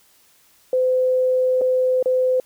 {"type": "tone with dropouts", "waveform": "sine", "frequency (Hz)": 511, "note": "C5", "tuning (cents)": -41, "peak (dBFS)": -15, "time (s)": [0.73, 2.4], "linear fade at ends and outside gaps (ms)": 2, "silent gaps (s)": [[1.612, 1.616], [2.027, 2.058]], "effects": ["white hiss -56 dBFS RMS until 2.45 s"]}